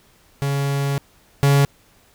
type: tone pair in turn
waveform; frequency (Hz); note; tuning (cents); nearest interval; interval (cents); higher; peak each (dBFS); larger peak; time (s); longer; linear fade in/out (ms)
45% pulse; 139.9 / 140.47; C#3 / C#3; +16 / +23; unison; 7; second; -19 / -12; second; 0.42-0.98 / 1.43-1.65; first; 0
effects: pink hiss -55 dBFS RMS until 2.14 s